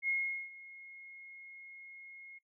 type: tone with ADSR envelope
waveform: sine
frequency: 2156 Hz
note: C#7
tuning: 49 cents flat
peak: -29 dBFS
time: 0.02-2.39 s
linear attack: 64 ms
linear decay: 410 ms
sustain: -20 dB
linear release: 15 ms
effects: noise-tail reverb RT60 0.1 s tail -20 dB re dry